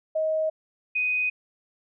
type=tone pair in turn; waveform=sine; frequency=630 / 2497 Hz; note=D#5 / D#7; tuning=+21 / +6 cents; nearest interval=2 octaves; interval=2385 cents; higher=second; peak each=-22 dBFS; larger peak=neither; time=0.15-0.5 / 0.95-1.3 s; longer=neither; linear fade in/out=10 ms; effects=none